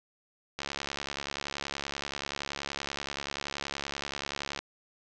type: click train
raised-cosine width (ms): 0.2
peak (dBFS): -16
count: 283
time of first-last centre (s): 0.59-4.59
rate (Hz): 70.5
effects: low-pass 7000 Hz 12 dB/octave